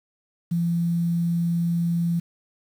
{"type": "tone with quantisation", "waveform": "sine", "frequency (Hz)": 170.1, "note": "F3", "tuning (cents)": -45, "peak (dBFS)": -20, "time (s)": [0.51, 2.2], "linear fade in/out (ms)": 10, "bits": 8, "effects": []}